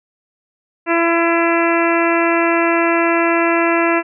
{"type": "harmonic tone", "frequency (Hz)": 336.3, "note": "E4", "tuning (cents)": 35, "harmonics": [1, 2, 3, 4, 5, 6, 7, 8], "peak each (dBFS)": [-16, -19, -21, -22, -23, -24, -24, -25], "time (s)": [0.86, 4.03], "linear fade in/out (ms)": 50, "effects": []}